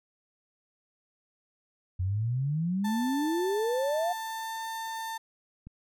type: exponential sweep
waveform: sine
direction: up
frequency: 88.1 to 726 Hz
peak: -26 dBFS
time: 1.99-4.13 s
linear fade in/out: 10 ms
type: tone with pitch glide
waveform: 35% pulse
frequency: 884 to 896.9 Hz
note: A5 to A5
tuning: +8 to +33 cents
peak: -32 dBFS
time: 2.84-5.18 s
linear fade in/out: 10 ms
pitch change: +25 cents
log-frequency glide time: 3.89-4.63 s
type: click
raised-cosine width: 5 ms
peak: -32 dBFS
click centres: 5.67 s
effects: none